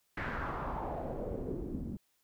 pink noise with low-pass filter sweep, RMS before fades -38 dBFS, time 0.17-1.97 s, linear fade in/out 5 ms, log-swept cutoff 1900 to 220 Hz, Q 3, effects white hiss -75 dBFS RMS until 2.23 s

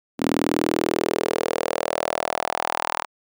sawtooth tone with high-pass filter sweep, 40.29 Hz, E1, 39 cents flat, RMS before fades -24 dBFS, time 0.18-3.06 s, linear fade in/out 50 ms, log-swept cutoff 260 to 950 Hz, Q 3.1, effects none

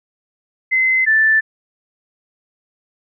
sine tone pair in turn, 2054 / 1762.5 Hz, C7 / A6, -33 / +2 cents, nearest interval minor third, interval 265 cents, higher first, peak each -12 / -10 dBFS, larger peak second, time 0.71-1.06 / 1.06-1.41 s, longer neither, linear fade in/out 20 ms, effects none

